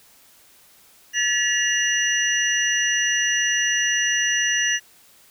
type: tone cluster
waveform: sine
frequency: 1723 / 1927 / 2838 / 5900 Hz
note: A6 / B6 / F7 / F#8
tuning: -37 / -43 / +27 / -6 cents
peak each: -24 dBFS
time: 1.13-4.8 s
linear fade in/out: 50 ms
effects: white hiss -53 dBFS RMS until 5.3 s